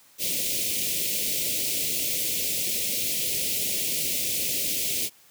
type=band-stop noise; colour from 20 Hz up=white; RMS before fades=-27 dBFS; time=0.18-5.1 s; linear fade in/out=50 ms; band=600 to 2200 Hz; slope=48 dB/octave; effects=white hiss -56 dBFS RMS until 5.3 s + high-pass 80 Hz 12 dB/octave